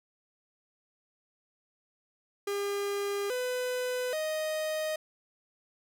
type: tone with pitch steps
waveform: 45% pulse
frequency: 403.2 / 501 / 623 Hz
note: G4 / B4 / D#5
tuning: +49 / +25 / +2 cents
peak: -30 dBFS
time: 2.47-4.96 s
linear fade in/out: 5 ms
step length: 830 ms
effects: none